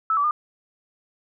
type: tone with pitch steps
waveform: sine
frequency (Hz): 1309 / 1152 / 1211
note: E6 / D6 / D#6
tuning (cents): -13 / -34 / -47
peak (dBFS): -18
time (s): 0.1-0.31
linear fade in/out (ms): 2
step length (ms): 70
effects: none